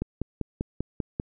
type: click train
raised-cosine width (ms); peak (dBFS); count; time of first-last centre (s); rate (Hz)
3; -15; 7; 0.02-1.199; 5.09
effects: none